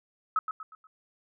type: tone with echo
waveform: sine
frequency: 1284 Hz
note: E6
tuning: 46 cents flat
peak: -22 dBFS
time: 0.36-0.39 s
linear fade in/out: 2 ms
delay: 120 ms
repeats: 4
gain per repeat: -8 dB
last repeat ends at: 0.87 s
effects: none